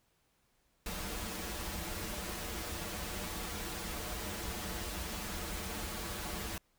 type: noise with comb filter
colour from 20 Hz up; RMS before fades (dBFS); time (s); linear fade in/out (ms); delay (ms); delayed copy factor
pink; -40; 0.86-6.58; 2; 7.5; -1
effects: pink hiss -74 dBFS RMS until 6.78 s